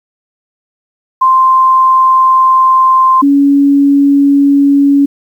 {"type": "tone pair in turn", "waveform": "sine", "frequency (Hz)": [1045, 281.1], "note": ["C6", "C#4"], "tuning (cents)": [-2, 24], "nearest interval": "octave + major seventh", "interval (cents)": 2274, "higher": "first", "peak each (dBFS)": -4, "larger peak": "neither", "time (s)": [[1.21, 3.22], [3.22, 5.06]], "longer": "first", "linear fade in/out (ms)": 10, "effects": ["7-bit"]}